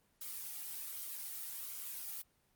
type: noise with flanger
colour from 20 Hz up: blue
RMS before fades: -44 dBFS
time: 0.21-2.22 s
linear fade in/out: 5 ms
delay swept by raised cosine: 1.1 to 1.93 ms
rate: 1.3 Hz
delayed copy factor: -0.5
effects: pink hiss -74 dBFS RMS until 2.55 s + Opus 24 kbps